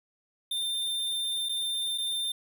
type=tone with dropouts; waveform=square; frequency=3596 Hz; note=A7; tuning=37 cents sharp; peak=-29 dBFS; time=0.51-2.32 s; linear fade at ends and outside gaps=5 ms; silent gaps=1.488-1.492 / 1.978-1.982 s; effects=none